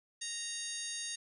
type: harmonic tone with a mistuned harmonic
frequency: 931 Hz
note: A#5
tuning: 2 cents flat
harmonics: 2 / 3 / 4 / 5 / 6 / 7 / 8 / 9 / 10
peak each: -48 / -50 / -44 / -47 / -51 / -42 / -55 / -54 / -45 dBFS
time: 0.21-1.16 s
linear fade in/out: 10 ms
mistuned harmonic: 9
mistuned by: +50 cents
effects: none